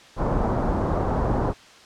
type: low-pass noise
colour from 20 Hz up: pink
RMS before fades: -23 dBFS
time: 0.16-1.54 s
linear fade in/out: 50 ms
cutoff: 1100 Hz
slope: 24 dB/octave
effects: white hiss -48 dBFS RMS until 1.85 s + low-pass 5000 Hz 12 dB/octave